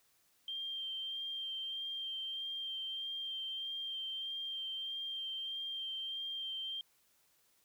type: tone with vibrato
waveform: sine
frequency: 3165 Hz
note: G7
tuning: 16 cents sharp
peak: -38 dBFS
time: 0.48-6.81 s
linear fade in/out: 2 ms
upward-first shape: sine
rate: 1.6 Hz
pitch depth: 15 cents each way
effects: white hiss -72 dBFS RMS until 7.64 s